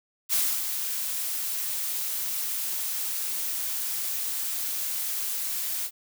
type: noise with ADSR envelope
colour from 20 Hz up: blue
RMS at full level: -23 dBFS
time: 0.29-5.91 s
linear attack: 42 ms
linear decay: 280 ms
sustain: -7 dB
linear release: 66 ms
effects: none